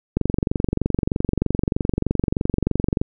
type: click train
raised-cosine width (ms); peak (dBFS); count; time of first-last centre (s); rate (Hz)
3; -6; 67; 0.17-3.015; 23.2
effects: none